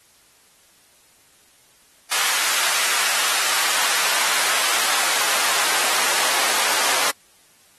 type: noise with high-pass filter sweep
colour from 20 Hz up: pink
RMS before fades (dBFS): -21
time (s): 2.11-7.11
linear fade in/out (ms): 10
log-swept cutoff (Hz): 1300 to 780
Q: 0.81
effects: white hiss -55 dBFS RMS until 7.78 s + AAC 32 kbps